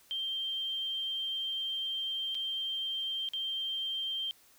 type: tone with dropouts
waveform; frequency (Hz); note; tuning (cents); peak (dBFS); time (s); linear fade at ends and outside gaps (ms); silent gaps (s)
sine; 3156; G7; +11; -32; 0.11-4.31; 0; 2.346-2.351 / 3.288-3.335
effects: white hiss -62 dBFS RMS until 4.58 s